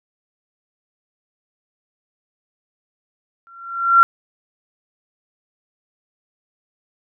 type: tone with exponential growth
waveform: sine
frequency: 1369 Hz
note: F6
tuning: 35 cents flat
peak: -4 dBFS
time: 3.47-4.03 s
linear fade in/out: 0 ms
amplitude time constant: 120 ms
effects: none